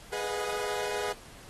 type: chord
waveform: sawtooth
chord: G# minor seventh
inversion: none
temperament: equal with one note detuned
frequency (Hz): 415.3 / 493.9 / 622.3 / 723.1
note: G#4 / B4 / D#5 / F#5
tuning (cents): 0 / 0 / 0 / -40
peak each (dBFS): -30 / -33 / -36 / -36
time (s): 0.12-1.13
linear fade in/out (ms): 10
effects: pink hiss -51 dBFS RMS until 1.49 s + AAC 32 kbps